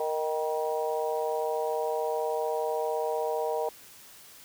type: harmonic tone with a mistuned harmonic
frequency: 155.56 Hz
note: D#3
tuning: in tune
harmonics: 3 / 4 / 5 / 6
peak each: -30 / -32 / -34 / -36 dBFS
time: 0-3.69 s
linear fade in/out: 2 ms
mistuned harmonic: 6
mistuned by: +44 cents
effects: white hiss -51 dBFS RMS until 4.44 s